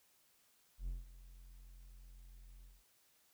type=tone with ADSR envelope; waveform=triangle; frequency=43.65 Hz; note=F1; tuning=in tune; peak=-35 dBFS; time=0.78-2.84 s; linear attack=94 ms; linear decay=170 ms; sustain=-17 dB; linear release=200 ms; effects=white hiss -72 dBFS RMS until 3.33 s